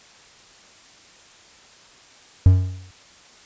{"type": "tone with exponential decay", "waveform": "triangle", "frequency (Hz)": 92.5, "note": "F#2", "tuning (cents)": 0, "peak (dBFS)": -4, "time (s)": [2.46, 2.91], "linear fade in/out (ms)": 0, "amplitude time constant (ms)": 97, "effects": ["white hiss -49 dBFS RMS until 3.45 s", "resampled to 16000 Hz"]}